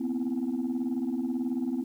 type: tone cluster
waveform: sine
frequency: 240.1 / 258.5 / 333 Hz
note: B3 / C4 / E4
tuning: -49 / -21 / +18 cents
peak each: -31 / -28 / -34 dBFS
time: 0-1.84 s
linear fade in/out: 10 ms
effects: tanh soft clip ceiling -23 dBFS + 10-bit